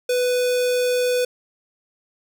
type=tone with notch filter; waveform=square; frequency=496.4 Hz; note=B4; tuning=9 cents sharp; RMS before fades=-20 dBFS; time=0.09-1.25 s; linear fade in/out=5 ms; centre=1200 Hz; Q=1.3; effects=none